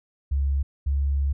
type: tone pair in turn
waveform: sine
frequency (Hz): 69.3 / 69.78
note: C#2 / C#2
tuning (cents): 0 / +12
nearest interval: unison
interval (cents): 12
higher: second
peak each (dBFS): -20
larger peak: neither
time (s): 0.31-0.63 / 0.86-1.33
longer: second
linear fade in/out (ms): 10
effects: none